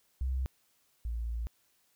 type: tone pair in turn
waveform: sine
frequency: 64.9 / 57.5 Hz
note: C2 / A#1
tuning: -13 / -23 cents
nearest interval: major second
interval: 210 cents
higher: first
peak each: -29 / -32 dBFS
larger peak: first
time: 0.21-0.46 / 1.05-1.47 s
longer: second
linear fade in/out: 0 ms
effects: white hiss -71 dBFS RMS until 1.95 s